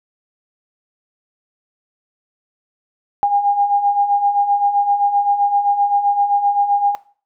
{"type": "beating tone pair", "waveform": "sine", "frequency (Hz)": [805, 812.7], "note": ["G5", "G#5"], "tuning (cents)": [46, -38], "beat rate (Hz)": 7.7, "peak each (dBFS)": [-21, -13], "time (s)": [3.23, 6.95], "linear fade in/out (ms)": 0, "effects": ["noise-tail reverb RT60 0.4 s tail -18 dB re dry"]}